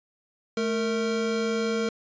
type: tone pair together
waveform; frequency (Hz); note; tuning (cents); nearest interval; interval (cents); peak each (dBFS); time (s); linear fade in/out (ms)
square; 217.7 / 460; A3 / A#4; -18 / -23; octave + minor second; 1295; -29 / -27; 0.57-1.89; 2
effects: resampled to 16000 Hz